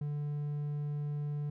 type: tone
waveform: triangle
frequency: 146.83 Hz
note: D3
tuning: in tune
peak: -31 dBFS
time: 0.01-1.5 s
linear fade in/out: 5 ms
effects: none